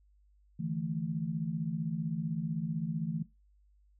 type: chord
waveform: sine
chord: D suspended second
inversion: none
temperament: equal with one note detuned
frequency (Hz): 149.23 / 164.81 / 220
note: D3 / E3 / A3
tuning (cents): +28 / 0 / 0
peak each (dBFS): -38 / -34 / -38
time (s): 0.59-3.23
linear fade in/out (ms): 10
effects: noise-tail reverb RT60 0.2 s tail -18 dB re dry + added 50 Hz sine -62 dBFS peak until 3.99 s